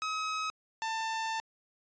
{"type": "tone pair in turn", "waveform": "sawtooth", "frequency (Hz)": [1274, 892.1], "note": ["D#6", "A5"], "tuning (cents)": [41, 24], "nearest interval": "tritone", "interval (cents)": 617, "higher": "first", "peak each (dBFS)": -28, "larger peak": "neither", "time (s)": [[0.02, 0.5], [0.82, 1.4]], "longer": "second", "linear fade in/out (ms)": 0, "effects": ["resampled to 16000 Hz"]}